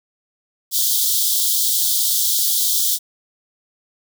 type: high-pass noise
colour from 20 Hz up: white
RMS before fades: -18 dBFS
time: 0.71-2.99 s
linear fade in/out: 50 ms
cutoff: 3200 Hz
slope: 96 dB/octave
effects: none